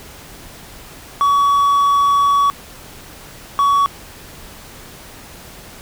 triangle tone pair in turn, 1130 / 1125.5 Hz, C#6 / C#6, +33 / +26 cents, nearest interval unison, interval 7 cents, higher first, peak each -9 dBFS, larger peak neither, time 1.21-2.5 / 3.59-3.86 s, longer first, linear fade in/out 0 ms, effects pink hiss -38 dBFS RMS until 5.81 s

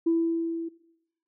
sine tone with level ramp, 331.7 Hz, E4, 11 cents sharp, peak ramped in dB -18 to -31 dBFS, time 0.06-0.69 s, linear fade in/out 10 ms, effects noise-tail reverb RT60 0.8 s tail -17 dB re dry + tanh soft clip ceiling -15 dBFS

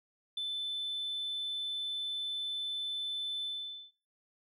sine tone with ADSR envelope, 3520 Hz, A7, in tune, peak -30 dBFS, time 0.37-3.92 s, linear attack 5 ms, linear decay 18 ms, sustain -2 dB, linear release 480 ms, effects noise-tail reverb RT60 0.4 s tail -25 dB re dry + tanh soft clip ceiling -31 dBFS

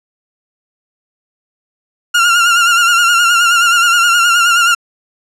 30% pulse tone with vibrato, 1396.9 Hz, F6, in tune, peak -5 dBFS, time 2.14-4.75 s, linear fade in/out 10 ms, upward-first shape sine, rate 9.5 Hz, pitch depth 51 cents each way, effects low-pass 10000 Hz 12 dB/octave

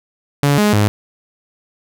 sawtooth tone with pitch steps, 143 / 208.9 / 103.9 Hz, D3 / G#3 / G#2, -46 / +10 / +1 cents, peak -7 dBFS, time 0.43-0.88 s, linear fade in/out 0 ms, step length 150 ms, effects none

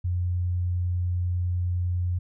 sine tone, 89 Hz, F2, 33 cents sharp, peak -23 dBFS, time 0.04-2.19 s, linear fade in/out 10 ms, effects none

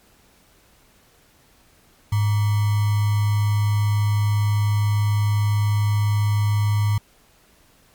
sine tone with sample-and-hold, 104.1 Hz, G#2, 5 cents sharp, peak -16 dBFS, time 2.12-6.98 s, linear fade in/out 5 ms, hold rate 1050 Hz, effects pink hiss -56 dBFS RMS until 7.94 s + MP3 96 kbps

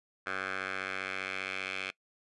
10% pulse tone with band-pass filter sweep, 95.1 Hz, F#2, 48 cents sharp, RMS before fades -37 dBFS, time 0.26-1.91 s, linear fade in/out 10 ms, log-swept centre 1600 to 2500 Hz, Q 2.5, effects noise-tail reverb RT60 0.1 s tail -22 dB re dry + resampled to 24000 Hz

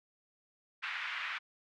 white band-pass noise, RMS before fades -39 dBFS, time 0.82-1.39 s, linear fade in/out 20 ms, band 1200 to 2600 Hz, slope 24 dB/octave, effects none

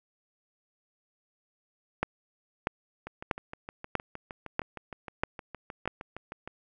two click trains, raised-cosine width 0.5 ms, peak -24 / -11 dBFS, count 23 / 7, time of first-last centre 3.07-6.476 / 2.03-5.876 s, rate 6.46 / 1.56 Hz, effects none

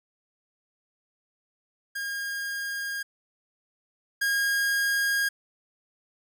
45% pulse tone pair in turn, 1622 / 1628 Hz, G#6 / G#6, -41 / -35 cents, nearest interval unison, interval 6 cents, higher second, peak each -30 / -23 dBFS, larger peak second, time 1.95-3.03 / 4.21-5.29 s, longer neither, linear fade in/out 10 ms, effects none

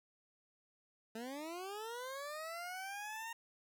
20% pulse linear sweep, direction up, 217.3 to 930 Hz, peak -38 dBFS, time 1.15-3.33 s, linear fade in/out 5 ms, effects none

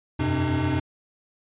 square tone cluster, 88.2 / 96.8 / 127.9 / 270.2 / 303.3 Hz, F2 / G2 / C3 / C#4 / D#4, +18 / -21 / -39 / -44 / -44 cents, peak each -29 / -33 / -27 / -35 / -27 dBFS, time 0.19-0.8 s, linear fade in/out 10 ms, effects resampled to 8000 Hz

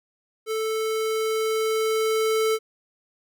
square tone with level ramp, 440 Hz, A4, in tune, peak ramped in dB -25 to -20 dBFS, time 0.46-2.59 s, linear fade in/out 50 ms, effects none

